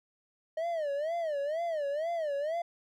triangle tone with vibrato, 620 Hz, D#5, 6 cents flat, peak -28 dBFS, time 0.57-2.62 s, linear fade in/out 5 ms, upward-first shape sine, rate 2.1 Hz, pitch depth 180 cents each way, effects none

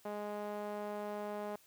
sawtooth tone with band-pass filter, 207.7 Hz, G#3, in tune, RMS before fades -41 dBFS, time 0.05-1.56 s, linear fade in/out 5 ms, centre 670 Hz, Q 1.5, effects white hiss -65 dBFS RMS until 1.66 s

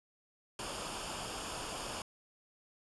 pink noise with comb filter, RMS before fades -41 dBFS, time 0.59-2.02 s, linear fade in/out 2 ms, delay 0.5 ms, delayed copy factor -0.6, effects resampled to 24000 Hz

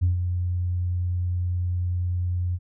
sine tone with ADSR envelope, 89 Hz, F2, 33 cents sharp, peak -15 dBFS, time 0.01-2.59 s, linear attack 22 ms, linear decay 130 ms, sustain -7 dB, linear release 46 ms, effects tanh soft clip ceiling -14 dBFS

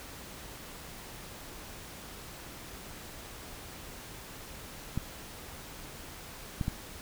clicks, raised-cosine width 5 ms, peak -18 dBFS, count 3, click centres 4.976 / 6.612 / 6.681 s, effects pink hiss -46 dBFS RMS until 7.01 s

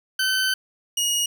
20% pulse tone pair in turn, 1528 / 2884 Hz, G6 / F#7, -45 / -45 cents, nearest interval major seventh, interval 1100 cents, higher second, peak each -15 dBFS, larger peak neither, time 0.19-0.54 / 0.97-1.26 s, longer first, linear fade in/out 5 ms, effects none

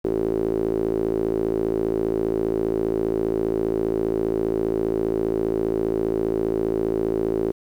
sawtooth tone with band-pass filter, 55 Hz, A1, in tune, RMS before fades -23 dBFS, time 0.04-7.52 s, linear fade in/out 10 ms, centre 380 Hz, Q 5.9, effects 9-bit

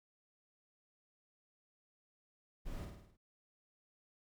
brown noise with echo, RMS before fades -43 dBFS, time 2.65-2.86 s, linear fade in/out 20 ms, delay 52 ms, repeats 6, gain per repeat -4 dB, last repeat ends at 3.172 s, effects none

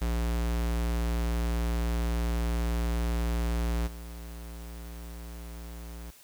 square tone with level steps, 58.2 Hz, A#1, 2 cents flat, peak -27 / -40 dBFS, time 0.01-6.11 s, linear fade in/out 10 ms, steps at 3.86 s, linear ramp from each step 20 ms, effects white hiss -55 dBFS RMS until 6.23 s

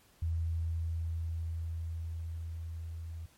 sine tone with level ramp, 82.41 Hz, E2, in tune, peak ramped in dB -29 to -39 dBFS, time 0.22-3.26 s, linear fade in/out 5 ms, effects pink hiss -64 dBFS RMS until 3.37 s + MP3 64 kbps

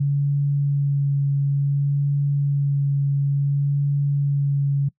sine tone with vibrato, 141.2 Hz, C#3, 32 cents sharp, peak -17 dBFS, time 0-4.89 s, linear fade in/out 10 ms, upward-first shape sine, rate 0.57 Hz, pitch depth 12 cents each way, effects noise-tail reverb RT60 0.1 s tail -22 dB re dry

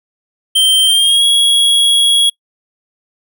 square tone with pitch glide, 3136 to 3322 Hz, G7 to G#7, 0 to 0 cents, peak -8 dBFS, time 0.55-2.3 s, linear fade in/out 10 ms, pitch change +100 cents, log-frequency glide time 0.86-1.25 s, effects noise-tail reverb RT60 0.1 s tail -26 dB re dry

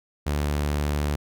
sawtooth tone, 73.42 Hz, D2, in tune, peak -19 dBFS, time 0.26-1.16 s, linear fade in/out 10 ms, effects none

